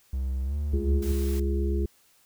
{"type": "tone with pitch glide", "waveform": "triangle", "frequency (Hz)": [65.41, 73.42], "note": ["C2", "D2"], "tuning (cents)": [0, 0], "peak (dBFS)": -24, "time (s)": [0.13, 1.12], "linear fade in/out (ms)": 5, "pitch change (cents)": 200, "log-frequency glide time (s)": [0.44, 0.56]}
{"type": "harmonic tone", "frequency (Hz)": 68.8, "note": "C#2", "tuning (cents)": -12, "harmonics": [1, 3, 5, 6], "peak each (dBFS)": [-24, -34, -32, -35], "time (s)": [0.73, 1.86], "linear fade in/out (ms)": 5}
{"type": "noise", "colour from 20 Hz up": "white", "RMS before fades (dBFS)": -43, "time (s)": [1.02, 1.4], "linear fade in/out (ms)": 5}
{"effects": ["white hiss -62 dBFS RMS until 2.25 s"]}